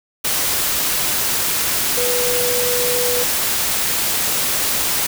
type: tone in noise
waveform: sine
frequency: 491.6 Hz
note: B4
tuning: 8 cents flat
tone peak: -20 dBFS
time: 1.97-3.24 s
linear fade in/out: 10 ms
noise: white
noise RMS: -19 dBFS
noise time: 0.24-5.07 s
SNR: -4 dB
effects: none